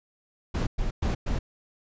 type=noise bursts; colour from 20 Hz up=brown; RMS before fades=-26 dBFS; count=4; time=0.54-1.39 s; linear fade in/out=10 ms; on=130 ms; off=110 ms; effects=resampled to 16000 Hz